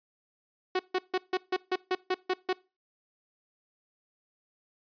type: tone bursts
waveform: sawtooth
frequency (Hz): 370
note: F#4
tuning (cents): 0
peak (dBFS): -21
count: 10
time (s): 0.75-2.53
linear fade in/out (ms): 5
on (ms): 43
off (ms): 150
effects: noise-tail reverb RT60 0.3 s tail -23 dB re dry + resampled to 11025 Hz